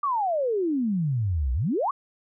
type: exponential two-way sweep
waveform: sine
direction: down then up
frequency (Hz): 1200 to 59.1 to 1200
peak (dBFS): -22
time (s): 0.03-1.91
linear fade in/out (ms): 5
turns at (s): 1.53
effects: none